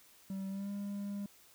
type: tone with pitch glide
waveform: triangle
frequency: 193.1 to 201.5 Hz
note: G3 to G3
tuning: -26 to +48 cents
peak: -35 dBFS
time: 0.3-1.26 s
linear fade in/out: 2 ms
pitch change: +74 cents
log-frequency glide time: 0.49-0.7 s
effects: white hiss -62 dBFS RMS until 1.54 s